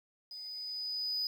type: tone with level ramp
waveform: sine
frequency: 4978 Hz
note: D#8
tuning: in tune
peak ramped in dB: -43 to -28 dBFS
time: 0.31-1.27 s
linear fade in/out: 2 ms
effects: tanh soft clip ceiling -30 dBFS + 10-bit